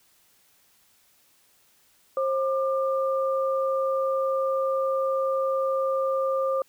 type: tone pair together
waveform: sine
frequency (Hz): 533.5 / 1195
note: C5 / D6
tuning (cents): +34 / +30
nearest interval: octave + major second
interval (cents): 1396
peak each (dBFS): -23 / -29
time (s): 2.17-6.62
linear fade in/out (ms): 2
effects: white hiss -62 dBFS RMS until 6.68 s